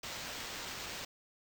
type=noise with sample-and-hold; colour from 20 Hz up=white; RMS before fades=-43 dBFS; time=0.03-1.05 s; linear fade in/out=5 ms; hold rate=11025 Hz; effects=none